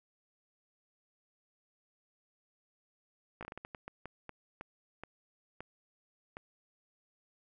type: slowing click train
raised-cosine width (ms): 0.5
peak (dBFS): -28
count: 15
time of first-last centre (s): 3.41-6.369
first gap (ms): 17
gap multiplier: 1.34
effects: none